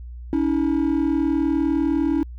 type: tone pair together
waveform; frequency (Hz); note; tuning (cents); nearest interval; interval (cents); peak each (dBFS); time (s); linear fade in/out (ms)
triangle; 282.5 / 322.2; C#4 / E4; +33 / -39; major second; 228; -18; 0.33-2.23; 0
effects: tanh soft clip ceiling -11 dBFS + added 60 Hz sine -33 dBFS peak until 2.38 s